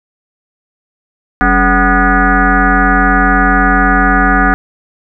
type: tone with frequency modulation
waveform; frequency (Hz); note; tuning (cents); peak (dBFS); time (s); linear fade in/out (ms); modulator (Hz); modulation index
sine; 752; F#5; +28; -6; 1.41-4.54; 0; 236; 4
effects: none